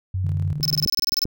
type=tone; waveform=sine; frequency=93.6 Hz; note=F#2; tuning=20 cents sharp; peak=-21 dBFS; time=0.14-0.53 s; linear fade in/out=5 ms
type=tone with tremolo; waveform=sine; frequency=147.5 Hz; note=D3; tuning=8 cents sharp; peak=-23 dBFS; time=0.24-0.86 s; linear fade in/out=5 ms; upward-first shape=square; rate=19 Hz; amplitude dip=50%
type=click train; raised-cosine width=3 ms; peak=-20 dBFS; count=6; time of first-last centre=0.6-1.254 s; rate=7.64 Hz
type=tone bursts; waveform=square; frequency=5260 Hz; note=E8; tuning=5 cents flat; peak=-18 dBFS; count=13; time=0.63-1.241 s; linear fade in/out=0 ms; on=23 ms; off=26 ms
effects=none